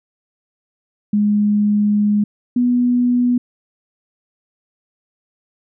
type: tone pair in turn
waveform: sine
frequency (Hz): 207.7 / 245.2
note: G#3 / B3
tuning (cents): 0 / -12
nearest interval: minor third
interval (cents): 288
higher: second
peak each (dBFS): -12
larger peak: neither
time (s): 1.13-2.24 / 2.56-3.38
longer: first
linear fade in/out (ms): 5
effects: none